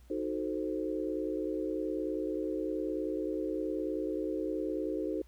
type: chord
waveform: sine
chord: D# diminished seventh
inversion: none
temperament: equal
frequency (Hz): 311.1 / 370 / 440 / 523.3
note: D#4 / F#4 / A4 / C5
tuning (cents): 0 / 0 / 0 / 0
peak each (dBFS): -35 / -37 / -38 / -39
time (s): 0.1-5.22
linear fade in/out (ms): 5
effects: added 60 Hz sine -54 dBFS peak until 5.27 s + pink hiss -67 dBFS RMS until 5.27 s